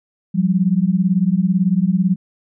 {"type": "beating tone pair", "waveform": "sine", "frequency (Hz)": [176, 194], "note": ["F3", "G3"], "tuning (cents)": [14, -18], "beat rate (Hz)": 18, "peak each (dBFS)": -16, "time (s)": [0.34, 2.16], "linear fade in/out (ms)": 20, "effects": []}